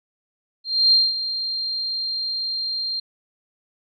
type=tone with ADSR envelope; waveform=sine; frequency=4186 Hz; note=C8; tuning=in tune; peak=-11 dBFS; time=0.64-3 s; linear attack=280 ms; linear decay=210 ms; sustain=-12 dB; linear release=7 ms; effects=none